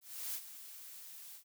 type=noise with ADSR envelope; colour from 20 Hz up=blue; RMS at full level=-39 dBFS; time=0.01-1.44 s; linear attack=330 ms; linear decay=65 ms; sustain=-12 dB; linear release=92 ms; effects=none